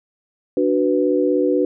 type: chord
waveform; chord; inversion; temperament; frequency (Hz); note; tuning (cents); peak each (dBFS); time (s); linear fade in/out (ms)
sine; B minor; first; equal; 293.7 / 370 / 493.9; D4 / F#4 / B4; 0 / 0 / 0; -19; 0.57-1.65; 2
effects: none